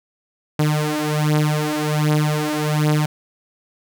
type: beating tone pair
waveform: sawtooth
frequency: 150.8 / 152.1 Hz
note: D3 / D#3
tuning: +46 / -39 cents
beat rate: 1.3 Hz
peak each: -16 dBFS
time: 0.59-3.06 s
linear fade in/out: 5 ms
effects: none